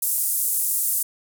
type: band-pass noise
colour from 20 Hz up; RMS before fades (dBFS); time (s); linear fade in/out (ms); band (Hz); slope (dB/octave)
pink; -23; 0.02-1.03; 5; 9200 to 16000; 24
effects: none